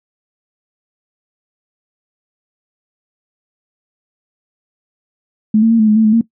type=tone with pitch steps; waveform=sine; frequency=215.5 / 225.7 / 228.9 / 217 / 212.6 / 221.5 / 214.9 / 229.3 Hz; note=A3 / A3 / A#3 / A3 / G#3 / A3 / A3 / A#3; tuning=-36 / +44 / -31 / -24 / +41 / +12 / -41 / -28 cents; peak=-7 dBFS; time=5.54-6.212 s; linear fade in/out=5 ms; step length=84 ms; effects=noise-tail reverb RT60 0.1 s tail -18 dB re dry